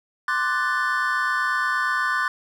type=chord; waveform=triangle; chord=D dominant seventh; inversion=third; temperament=equal with one note detuned; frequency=1046.5 / 1174.7 / 1489.4 / 1760 Hz; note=C6 / D6 / F#6 / A6; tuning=0 / 0 / +11 / 0 cents; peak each=-26 / -25 / -23 / -24 dBFS; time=0.28-2.28 s; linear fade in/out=2 ms; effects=none